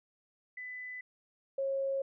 sine tone pair in turn, 2000 / 543.7 Hz, B6 / C#5, +21 / -34 cents, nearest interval octave + major seventh, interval 2255 cents, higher first, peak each -40 / -30 dBFS, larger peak second, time 0.57-1.01 / 1.58-2.02 s, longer neither, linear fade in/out 5 ms, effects none

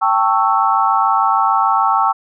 sine chord, A dominant seventh, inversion third, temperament equal with one note detuned, 784 / 890.7 / 1108.7 / 1318.5 Hz, G5 / A5 / C#6 / E6, 0 / +21 / 0 / 0 cents, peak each -17 dBFS, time 0.01-2.13 s, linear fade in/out 20 ms, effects none

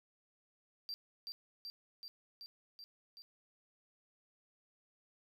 triangle tone with echo, 4704 Hz, D8, 2 cents sharp, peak -39 dBFS, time 0.89-0.94 s, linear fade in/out 0 ms, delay 380 ms, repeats 6, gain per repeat -2 dB, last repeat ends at 3.22 s, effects none

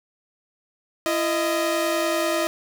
sawtooth tone pair together, 336.6 / 623 Hz, E4 / D#5, +36 / +2 cents, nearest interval major seventh, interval 1066 cents, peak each -21 / -19 dBFS, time 1.06-2.47 s, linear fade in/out 0 ms, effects 9-bit

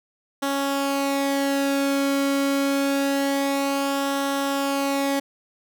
sawtooth tone with flanger, 277.3 Hz, C#4, 1 cent sharp, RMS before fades -23 dBFS, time 0.42-5.2 s, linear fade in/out 10 ms, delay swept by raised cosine 0.43 to 1.13 ms, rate 0.26 Hz, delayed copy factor -0.5, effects none

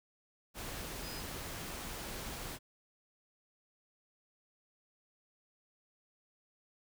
sine tone in noise, 5000 Hz, D#8, 8 cents sharp, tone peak -48 dBFS, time 1.01-1.24 s, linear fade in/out 50 ms, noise pink, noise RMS -43 dBFS, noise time 0.54-2.59 s, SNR -8 dB, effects none

